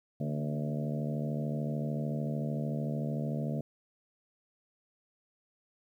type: harmonic tone with a mistuned harmonic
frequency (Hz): 73.42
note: D2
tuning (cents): 0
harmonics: 2 / 3 / 4 / 5 / 6 / 7 / 8 / 9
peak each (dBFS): -33 / -36 / -44 / -49 / -46 / -45 / -44 / -45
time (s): 0.2-3.61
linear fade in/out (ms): 5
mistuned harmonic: 3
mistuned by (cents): +54
effects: 11-bit